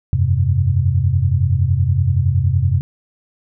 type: chord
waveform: sine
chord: F suspended second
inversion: none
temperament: equal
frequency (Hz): 87.31 / 98 / 130.81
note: F2 / G2 / C3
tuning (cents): 0 / 0 / 0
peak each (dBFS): -17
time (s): 0.13-2.81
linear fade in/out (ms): 0
effects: none